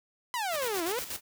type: exponential two-way sweep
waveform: sawtooth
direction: down then up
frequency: 1023 to 320 to 519 Hz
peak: -26 dBFS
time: 0.34-0.99 s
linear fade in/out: 0 ms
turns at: 0.84 s
type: noise with tremolo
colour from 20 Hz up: white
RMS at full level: -36 dBFS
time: 0.5-1.21 s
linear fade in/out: 50 ms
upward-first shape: square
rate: 8.3 Hz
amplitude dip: 60%
effects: none